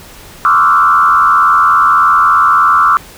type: tone with frequency modulation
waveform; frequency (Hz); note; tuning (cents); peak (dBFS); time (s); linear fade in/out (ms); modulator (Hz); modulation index
sine; 1240; D#6; -6; -5; 0.45-2.97; 0; 81.7; 2
effects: pink hiss -35 dBFS RMS until 3.17 s